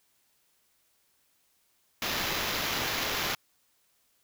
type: noise with sample-and-hold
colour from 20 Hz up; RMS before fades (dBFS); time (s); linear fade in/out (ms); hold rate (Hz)
blue; -31; 2.02-3.35; 2; 8820
effects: white hiss -70 dBFS RMS until 4.23 s